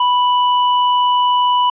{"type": "tone with hard clipping", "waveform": "sine", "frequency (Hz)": 987.8, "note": "B5", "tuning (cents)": 0, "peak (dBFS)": -13, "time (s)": [0, 1.7], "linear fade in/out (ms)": 5, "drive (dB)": 12, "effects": ["resampled to 8000 Hz"]}